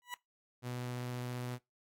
20% pulse tone with exponential growth, 979 Hz, B5, 15 cents flat, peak -31 dBFS, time 0.02-0.14 s, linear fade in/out 0 ms, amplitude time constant 25 ms
sawtooth tone with vibrato, 123.47 Hz, B2, in tune, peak -34 dBFS, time 0.62-1.59 s, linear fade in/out 50 ms, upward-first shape triangle, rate 15 Hz, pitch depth 10 cents each way
effects noise-tail reverb RT60 0.2 s tail -24 dB re dry + AAC 64 kbps

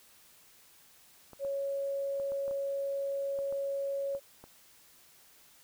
clicks, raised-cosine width 1 ms, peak -35 dBFS, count 10, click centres 1.333 / 1.449 / 2.199 / 2.32 / 2.48 / 2.511 / 3.389 / 3.525 / 4.15 / 4.44 s
sine tone, 554.4 Hz, C#5, in tune, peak -31 dBFS, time 1.39-4.2 s, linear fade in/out 50 ms
effects white hiss -60 dBFS RMS until 5.63 s

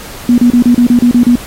sine tone bursts, 242.1 Hz, B3, 34 cents flat, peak -3 dBFS, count 9, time 0.29-1.356 s, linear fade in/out 2 ms, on 90 ms, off 32 ms, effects pink hiss -29 dBFS RMS until 1.46 s + AAC 48 kbps

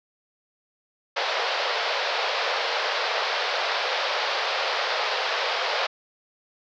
pink band-pass noise, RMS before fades -26 dBFS, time 1.16-5.87 s, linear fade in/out 10 ms, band 470 to 5000 Hz, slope 48 dB/octave, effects none

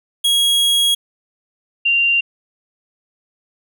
45% pulse / sine tone pair in turn, 3300 / 2775 Hz, G#7 / F7, -12 / -12 cents, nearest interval minor third, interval 300 cents, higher first, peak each -12 dBFS, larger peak neither, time 0.24-0.95 / 1.85-2.21 s, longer first, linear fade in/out 10 ms, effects none

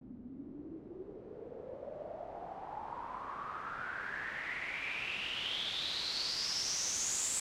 white noise with low-pass filter sweep, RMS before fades -40 dBFS, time 0.01-7.4 s, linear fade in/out 5 ms, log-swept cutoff 230 to 7900 Hz, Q 7.5, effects none

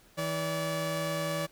sawtooth tone pair together, 161.35 / 575 Hz, E3 / D5, -37 / -37 cents, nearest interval octave + minor seventh, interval 2200 cents, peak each -30 / -28 dBFS, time 0.17-1.47 s, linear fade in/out 20 ms, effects pink hiss -60 dBFS RMS until 1.51 s

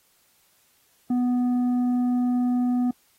triangle tone with tanh clipping, 246.9 Hz, B3, in tune, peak -21 dBFS, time 1.1-2.91 s, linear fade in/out 5 ms, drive 10 dB, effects white hiss -63 dBFS RMS until 3.18 s + AAC 48 kbps

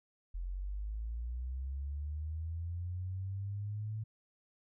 sine linear sweep, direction up, 42.48 to 110 Hz, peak -36 dBFS, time 0.34-4.04 s, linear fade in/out 10 ms, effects none

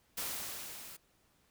white noise with level ramp, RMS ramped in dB -37 to -50 dBFS, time 0.17-0.97 s, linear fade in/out 10 ms, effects pink hiss -71 dBFS RMS until 1.5 s

